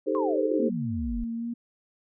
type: chord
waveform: sine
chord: A half-diminished seventh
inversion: second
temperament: equal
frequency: 311.1 / 392 / 440 / 523.3 Hz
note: Eb4 / G4 / A4 / C5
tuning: 0 / 0 / 0 / 0 cents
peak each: -29 dBFS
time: 0.06-0.7 s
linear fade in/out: 20 ms
type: exponential sweep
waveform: sine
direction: down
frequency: 1115 to 37.83 Hz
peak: -30 dBFS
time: 0.15-1.24 s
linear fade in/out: 0 ms
type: tone with vibrato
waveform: sine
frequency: 233 Hz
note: A#3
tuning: 1 cent flat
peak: -29 dBFS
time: 0.59-1.54 s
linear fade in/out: 10 ms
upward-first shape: sine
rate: 2.4 Hz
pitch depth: 23 cents each way
effects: none